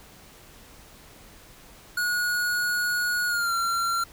square tone with pitch glide, 1451 to 1369.6 Hz, F#6 to F6, -34 to -34 cents, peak -24 dBFS, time 1.97-4.04 s, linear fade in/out 5 ms, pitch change -100 cents, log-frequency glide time 3.27-3.53 s, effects pink hiss -50 dBFS RMS until 4.12 s

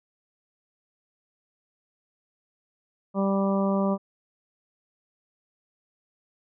harmonic tone, 196 Hz, G3, in tune, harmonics 1 / 2 / 3 / 4 / 5 / 6, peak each -23 / -31 / -28 / -37 / -34 / -35 dBFS, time 3.14-3.98 s, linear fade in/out 50 ms, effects none

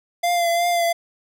square tone with vibrato, 690 Hz, F5, 21 cents flat, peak -18 dBFS, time 0.23-0.93 s, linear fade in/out 10 ms, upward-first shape triangle, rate 2.8 Hz, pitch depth 35 cents each way, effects none

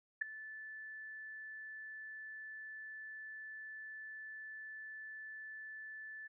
sine tone with ADSR envelope, 1748 Hz, A6, 12 cents flat, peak -28 dBFS, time 0.21-6.28 s, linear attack 10 ms, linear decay 5 ms, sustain -18 dB, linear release 16 ms, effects none

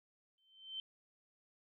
sine tone with exponential growth, 3098 Hz, G7, 21 cents flat, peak -38 dBFS, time 0.38-0.8 s, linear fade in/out 1 ms, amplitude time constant 91 ms, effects none

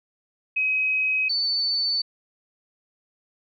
sine tone pair in turn, 2536 / 4507 Hz, D#7 / C#8, +32 / +28 cents, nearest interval minor seventh, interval 996 cents, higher second, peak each -20 / -21 dBFS, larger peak first, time 0.56-1.29 / 1.29-2.02 s, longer neither, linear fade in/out 10 ms, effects none

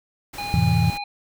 pink noise, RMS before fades -37 dBFS, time 0.33-0.98 s, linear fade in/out 10 ms
harmonic tone, 818 Hz, G#5, 26 cents flat, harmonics 1 / 3 / 5, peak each -29 / -33 / -35 dBFS, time 0.38-1.04 s, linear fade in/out 5 ms
sine chord, F major seventh, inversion none, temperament equal with one note detuned, 87.31 / 110 / 130.81 / 166.15 Hz, F2 / A2 / C3 / E3, 0 / 0 / 0 / +14 cents, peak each -23 / -21 / -23 / -20 dBFS, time 0.54-0.9 s, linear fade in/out 0 ms
effects none

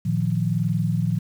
sine tone cluster, 115.2 / 155.2 / 176.4 Hz, A#2 / D#3 / F3, -20 / -4 / +18 cents, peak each -24 dBFS, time 0.05-1.19 s, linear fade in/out 10 ms, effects 8-bit

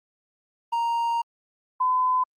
triangle / sine tone pair in turn, 932.3 / 1014 Hz, A#5 / B5, 0 / +45 cents, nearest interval minor second, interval 145 cents, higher second, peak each -20 / -19 dBFS, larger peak second, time 0.72-1.22 / 1.8-2.24 s, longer first, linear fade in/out 10 ms, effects Opus 32 kbps

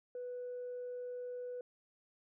sine tone, 493.9 Hz, B4, in tune, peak -39 dBFS, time 0.15-1.61 s, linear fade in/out 2 ms, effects tanh soft clip ceiling -37 dBFS

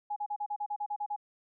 sine tone bursts, 830.6 Hz, G#5, in tune, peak -31 dBFS, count 11, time 0.1-1.163 s, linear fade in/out 10 ms, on 63 ms, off 37 ms, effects none

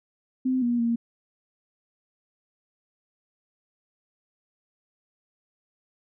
sine tone with pitch steps, 258 / 239.7 / 233.2 Hz, C4 / A#3 / A#3, -24 / +48 / +1 cents, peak -21 dBFS, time 0.45-0.96 s, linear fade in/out 10 ms, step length 170 ms, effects none

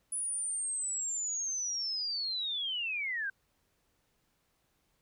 sine linear sweep, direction down, 9956 to 1526 Hz, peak -32 dBFS, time 0.12-3.3 s, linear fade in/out 5 ms, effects pink hiss -75 dBFS RMS until 5.01 s

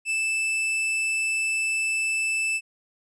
45% pulse tone, 2637 Hz, E7, in tune, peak -23 dBFS, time 0.05-2.61 s, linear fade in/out 50 ms, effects resampled to 24000 Hz

